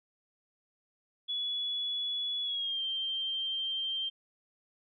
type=tone with pitch glide; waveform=sine; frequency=3400 to 3154 Hz; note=G#7 to G7; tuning=+40 to +10 cents; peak=-31 dBFS; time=1.28-4.1 s; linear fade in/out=20 ms; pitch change=-130 cents; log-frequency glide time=2.43-2.82 s; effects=none